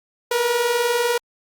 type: tone pair together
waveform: sawtooth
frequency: 461.9 / 482 Hz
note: A#4 / B4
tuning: -16 / -42 cents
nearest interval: minor second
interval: 74 cents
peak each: -21 / -15 dBFS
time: 0.31-1.18 s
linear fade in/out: 5 ms
effects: Opus 48 kbps